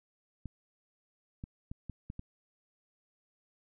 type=clicks; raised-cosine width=5 ms; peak=-28 dBFS; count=6; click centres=0.457 / 1.439 / 1.715 / 1.897 / 2.101 / 2.194 s; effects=none